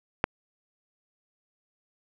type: click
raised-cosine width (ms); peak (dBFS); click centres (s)
0.5; -6; 0.241
effects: none